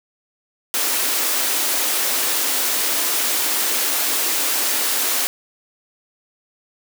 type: high-pass noise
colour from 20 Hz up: white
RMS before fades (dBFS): -20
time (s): 0.74-5.27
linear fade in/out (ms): 0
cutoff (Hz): 240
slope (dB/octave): 96
effects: none